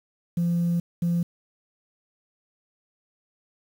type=tone bursts at uneven times; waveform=sine; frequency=171.8 Hz; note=F3; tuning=28 cents flat; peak=-19 dBFS; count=2; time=0.37-0.8 / 1.02-1.23 s; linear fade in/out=5 ms; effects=tanh soft clip ceiling -18 dBFS + 8-bit